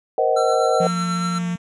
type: chord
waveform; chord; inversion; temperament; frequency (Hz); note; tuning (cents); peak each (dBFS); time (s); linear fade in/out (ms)
sine; C half-diminished seventh; third; just; 470.9 / 523.3 / 627.9 / 753.5; Bb4 / C5 / Eb5 / Gb5; +18 / 0 / +16 / +31; -21; 0.18-0.87; 2
type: tone with tremolo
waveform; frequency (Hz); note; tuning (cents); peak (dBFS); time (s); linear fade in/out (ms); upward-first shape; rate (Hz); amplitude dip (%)
square; 1347; E6; +37; -24; 0.36-1.39; 10; sine; 8.1; 35
type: tone with vibrato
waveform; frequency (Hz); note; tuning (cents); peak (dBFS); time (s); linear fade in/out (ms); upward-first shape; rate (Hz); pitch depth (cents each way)
5% pulse; 228; A#3; -38; -22; 0.79-1.58; 50; triangle; 2.5; 16
type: tone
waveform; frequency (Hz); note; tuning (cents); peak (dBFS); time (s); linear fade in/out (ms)
sine; 175.7; F3; +11; -21; 0.8-1.56; 5
effects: resampled to 22050 Hz